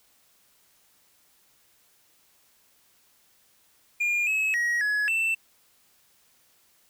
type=tone with pitch steps; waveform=triangle; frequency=2415 / 2575 / 1900 / 1688 / 2670 Hz; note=D7 / E7 / A#6 / G#6 / E7; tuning=+48 / -41 / +33 / +28 / +22 cents; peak=-21 dBFS; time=4-5.35 s; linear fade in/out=10 ms; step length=270 ms; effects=white hiss -63 dBFS RMS until 6.89 s